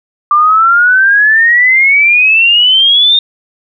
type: exponential sweep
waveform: sine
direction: up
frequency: 1174.7 to 3675 Hz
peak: -4 dBFS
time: 0.31-3.19 s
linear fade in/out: 2 ms
effects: none